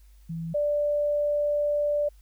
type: tone pair in turn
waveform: sine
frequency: 164.81 / 587.3 Hz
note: E3 / D5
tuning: 0 / 0 cents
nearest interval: octave + minor seventh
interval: 2200 cents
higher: second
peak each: -30 / -22 dBFS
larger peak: second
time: 0.29-0.54 / 0.54-2.09 s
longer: second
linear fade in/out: 10 ms
effects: added 50 Hz sine -50 dBFS peak until 2.21 s + white hiss -66 dBFS RMS until 2.21 s